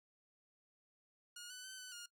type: tone with pitch steps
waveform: 10% pulse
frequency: 1433 / 1497 / 1531 / 1503 / 1423 Hz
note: F6 / F#6 / G6 / F#6 / F6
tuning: +44 / +20 / -41 / +27 / +32 cents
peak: -40 dBFS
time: 1.36-2.06 s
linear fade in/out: 5 ms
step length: 140 ms
effects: noise-tail reverb RT60 0.1 s tail -19 dB re dry